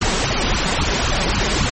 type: noise with flanger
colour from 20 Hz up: pink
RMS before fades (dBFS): -18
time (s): 0.01-1.7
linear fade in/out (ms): 10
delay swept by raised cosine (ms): 0.68 to 5.38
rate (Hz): 3.7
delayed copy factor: +0.8
effects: low-pass 11000 Hz 12 dB/octave + MP3 32 kbps